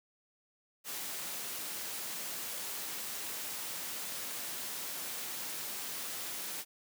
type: noise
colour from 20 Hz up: white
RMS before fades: -40 dBFS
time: 0.84-6.65 s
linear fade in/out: 50 ms
effects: high-pass 150 Hz 12 dB/octave